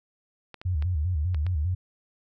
clicks, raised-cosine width 0.3 ms, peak -25 dBFS, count 5, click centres 0.543 / 0.615 / 0.824 / 1.346 / 1.466 s
sine tone with vibrato, 82.41 Hz, E2, in tune, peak -23 dBFS, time 0.65-1.75 s, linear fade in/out 10 ms, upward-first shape square, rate 5 Hz, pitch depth 170 cents each way
effects none

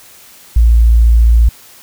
sine tone, 57.2 Hz, A#1, 32 cents flat, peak -4 dBFS, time 0.56-1.49 s, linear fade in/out 5 ms, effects white hiss -40 dBFS RMS until 1.82 s

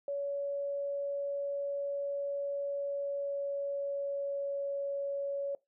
sine tone with pitch glide, 564 to 560.1 Hz, C#5 to C#5, +30 to +18 cents, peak -32 dBFS, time 0.08-5.55 s, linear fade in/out 2 ms, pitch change -12 cents, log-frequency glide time 2.69-4.66 s, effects noise-tail reverb RT60 0.2 s tail -21 dB re dry

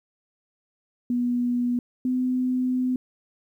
sine tone pair in turn, 243.8 / 253.7 Hz, B3 / B3, -22 / +47 cents, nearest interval minor second, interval 69 cents, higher second, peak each -21 dBFS, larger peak neither, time 1.1-1.79 / 2.05-2.96 s, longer second, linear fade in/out 2 ms, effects 10-bit

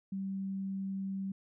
sine tone, 193.6 Hz, G3, 21 cents flat, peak -34 dBFS, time 0.12-1.32 s, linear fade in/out 5 ms, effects none

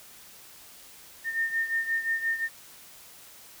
sine beating tone pair, 1818 / 1823.7 Hz, A#6 / A#6, -44 / -38 cents, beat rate 5.7 Hz, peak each -27 / -32 dBFS, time 1.24-2.49 s, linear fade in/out 50 ms, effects white hiss -50 dBFS RMS until 3.6 s

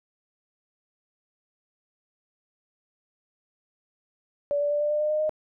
sine tone with pitch steps, 576 / 581.7 / 587.4 / 593.2 / 599.1 / 605 / 611 / 617 Hz, D5 / D5 / D5 / D5 / D5 / D#5 / D#5 / D#5, -34 / -17 / 0 / +17 / +34 / -49 / -32 / -15 cents, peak -22 dBFS, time 4.51-5.294 s, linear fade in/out 0 ms, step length 98 ms, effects none

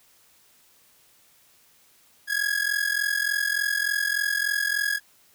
45% pulse ring-modulated tone, 1661.2 Hz, G#6, in tune, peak -20 dBFS, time 2.27-5 s, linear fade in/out 50 ms, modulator 21.7 Hz, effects white hiss -59 dBFS RMS until 5.34 s

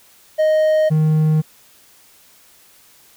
triangle tone pair in turn, 622.3 / 155.57 Hz, D#5 / D#3, 0 / 0 cents, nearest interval 2 octaves, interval 2400 cents, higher first, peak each -10 dBFS, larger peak neither, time 0.38-0.9 / 0.9-1.42 s, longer neither, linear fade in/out 20 ms, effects white hiss -50 dBFS RMS until 3.16 s

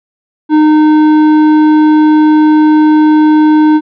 triangle tone with hard clipping, 306.8 Hz, D#4, 24 cents flat, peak -5 dBFS, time 0.49-3.81 s, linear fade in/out 50 ms, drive 12 dB, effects resampled to 11025 Hz

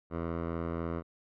10% pulse tone with low-pass filter, 83.7 Hz, E2, 27 cents sharp, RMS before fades -35 dBFS, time 0.1-1.03 s, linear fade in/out 50 ms, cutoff 1200 Hz, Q 1.2, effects none

